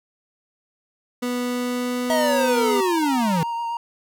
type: tone with pitch glide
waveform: 30% pulse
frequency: 246 to 248 Hz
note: B3 to B3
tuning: -7 to +7 cents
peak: -20 dBFS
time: 1.22-2.81 s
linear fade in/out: 10 ms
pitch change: +14 cents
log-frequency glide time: 1.43-2.24 s
type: tone with vibrato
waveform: triangle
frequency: 932.3 Hz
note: A#5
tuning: in tune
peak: -22 dBFS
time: 2.1-3.77 s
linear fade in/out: 2 ms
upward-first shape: triangle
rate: 8.1 Hz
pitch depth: 20 cents each way
type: linear sweep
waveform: square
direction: down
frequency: 650 to 154.9 Hz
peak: -20 dBFS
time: 2.1-3.43 s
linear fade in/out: 0 ms
effects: none